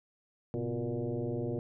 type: tone with frequency modulation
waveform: sine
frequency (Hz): 110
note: A2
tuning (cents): 0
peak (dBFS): -31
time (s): 0.54-1.59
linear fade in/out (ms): 0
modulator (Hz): 120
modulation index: 3.6
effects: none